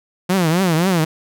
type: tone with vibrato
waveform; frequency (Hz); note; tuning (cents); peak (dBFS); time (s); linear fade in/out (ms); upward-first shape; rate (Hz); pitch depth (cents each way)
sawtooth; 174.1; F3; -5; -10; 0.29-1.05; 10; triangle; 3.8; 220
effects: none